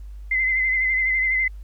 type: tone with vibrato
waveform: sine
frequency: 2058 Hz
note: C7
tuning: 29 cents flat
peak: -18 dBFS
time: 0.31-1.48 s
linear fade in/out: 5 ms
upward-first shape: sine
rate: 12 Hz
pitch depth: 37 cents each way
effects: added 50 Hz sine -34 dBFS peak until 1.63 s + pink hiss -63 dBFS RMS until 1.63 s